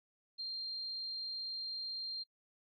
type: tone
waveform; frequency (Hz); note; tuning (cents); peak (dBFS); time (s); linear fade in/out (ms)
sine; 4186; C8; 0; -38; 0.38-2.24; 20
effects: noise-tail reverb RT60 0.1 s tail -24 dB re dry + MP3 32 kbps